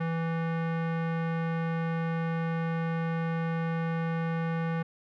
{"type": "tone with low-pass filter", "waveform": "square", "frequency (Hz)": 164.81, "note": "E3", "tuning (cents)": 0, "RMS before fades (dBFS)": -30, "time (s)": [0, 4.83], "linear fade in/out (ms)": 10, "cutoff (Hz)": 1800, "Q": 1.5, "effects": []}